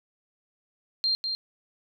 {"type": "tone with echo", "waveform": "sine", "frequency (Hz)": 4186, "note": "C8", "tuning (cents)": 0, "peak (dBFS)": -22, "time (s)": [1.04, 1.15], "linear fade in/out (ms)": 0, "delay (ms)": 200, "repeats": 1, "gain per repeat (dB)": -5, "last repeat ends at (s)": 1.35, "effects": []}